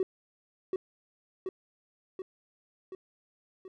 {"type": "tone with echo", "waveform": "triangle", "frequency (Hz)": 376.1, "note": "F#4", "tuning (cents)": 28, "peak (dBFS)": -21, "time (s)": [0, 0.03], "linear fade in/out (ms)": 2, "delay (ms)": 730, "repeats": 5, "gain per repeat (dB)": -4, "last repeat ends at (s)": 3.68, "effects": ["tanh soft clip ceiling -22 dBFS"]}